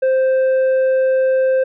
triangle tone with tanh clipping, 523.3 Hz, C5, in tune, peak -13 dBFS, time 0.02-1.64 s, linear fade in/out 10 ms, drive 9 dB, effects none

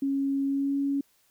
sine tone with pitch glide, 275.2 to 279 Hz, C#4 to C#4, -12 to +11 cents, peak -24 dBFS, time 0.02-1.01 s, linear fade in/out 5 ms, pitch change +23 cents, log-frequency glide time 0.45-0.76 s, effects white hiss -66 dBFS RMS until 1.3 s

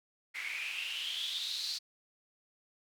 white noise with band-pass filter sweep, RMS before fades -38 dBFS, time 0.34-1.79 s, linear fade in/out 20 ms, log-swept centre 2100 to 4500 Hz, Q 8.1, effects none

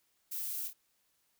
violet noise with echo, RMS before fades -39 dBFS, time 0.31-0.68 s, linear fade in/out 10 ms, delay 27 ms, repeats 2, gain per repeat -6 dB, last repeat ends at 0.734 s, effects white hiss -75 dBFS RMS until 1.39 s

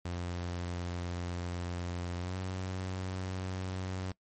sawtooth tone with pitch glide, 88 to 93.23 Hz, F2 to F#2, +14 to +14 cents, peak -31 dBFS, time 0.05-4.12 s, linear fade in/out 5 ms, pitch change +100 cents, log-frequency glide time 2.19-2.36 s, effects noise-tail reverb RT60 0.1 s tail -22 dB re dry + MP3 32 kbps

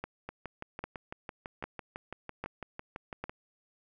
two click trains, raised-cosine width 0.5 ms, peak -24 / -21 dBFS, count 19 / 5, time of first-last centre 0.29-3.295 / 0.04-3.24 s, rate 5.99 / 1.25 Hz, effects none

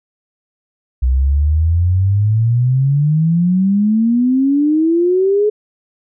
sine exponential sweep, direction up, 61.74 to 427.3 Hz, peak -10 dBFS, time 1.02-5.5 s, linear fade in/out 10 ms, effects none

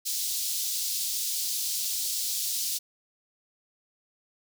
pink high-pass noise, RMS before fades -30 dBFS, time 0.05-2.79 s, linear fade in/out 20 ms, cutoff 4100 Hz, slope 24 dB/octave, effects none

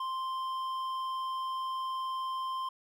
triangle tone with hard clipping, 1046.5 Hz, C6, in tune, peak -34 dBFS, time 0-2.69 s, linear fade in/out 5 ms, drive 10 dB, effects none

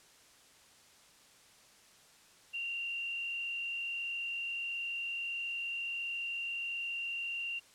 sine tone with frequency modulation, 2768 Hz, F7, 16 cents flat, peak -35 dBFS, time 2.53-7.6 s, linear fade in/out 20 ms, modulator 41.5 Hz, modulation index 0.98, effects white hiss -61 dBFS RMS until 7.74 s + low-pass 9000 Hz 12 dB/octave

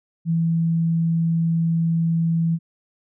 sine tone, 165.4 Hz, E3, 6 cents sharp, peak -17 dBFS, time 0.25-2.59 s, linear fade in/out 50 ms, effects none

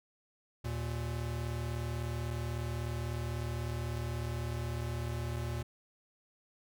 square tone pair together, 78 / 117.9 Hz, D#2 / A#2, +5 / +20 cents, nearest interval perfect fifth, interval 715 cents, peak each -39 / -37 dBFS, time 0.64-5.63 s, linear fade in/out 10 ms, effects none

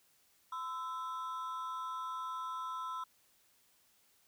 triangle ring-modulated tone, 1169 Hz, D6, 8 cents flat, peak -33 dBFS, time 0.52-3.04 s, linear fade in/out 5 ms, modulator 150 Hz, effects white hiss -70 dBFS RMS until 4.27 s

